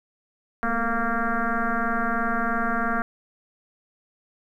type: tone with frequency modulation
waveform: sine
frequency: 698.5 Hz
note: F5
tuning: in tune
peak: -21 dBFS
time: 0.63-3.02 s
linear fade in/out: 0 ms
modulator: 229 Hz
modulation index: 4.1
effects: 10-bit